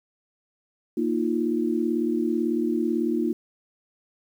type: chord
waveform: sine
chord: Bb suspended fourth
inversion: none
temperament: equal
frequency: 233.1 / 311.1 / 349.2 Hz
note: Bb3 / Eb4 / F4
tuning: 0 / 0 / 0 cents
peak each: -26 dBFS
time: 0.97-3.33 s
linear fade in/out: 5 ms
effects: 9-bit